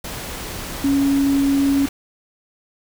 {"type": "tone in noise", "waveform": "sine", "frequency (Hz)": 277.4, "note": "C#4", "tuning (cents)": 1, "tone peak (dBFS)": -14, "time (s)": [0.84, 1.86], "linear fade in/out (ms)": 5, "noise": "pink", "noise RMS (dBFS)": -30, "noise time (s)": [0.04, 1.89], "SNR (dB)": 13, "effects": []}